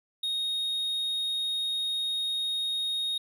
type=tone; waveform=triangle; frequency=3729 Hz; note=A#7; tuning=in tune; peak=-26 dBFS; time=0.23-3.18 s; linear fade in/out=5 ms; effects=none